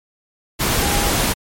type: tone in noise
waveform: sine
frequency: 813 Hz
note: G#5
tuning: 37 cents flat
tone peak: -26 dBFS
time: 0.8-1.11 s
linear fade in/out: 20 ms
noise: pink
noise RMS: -18 dBFS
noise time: 0.59-1.34 s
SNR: -11 dB
effects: MP3 64 kbps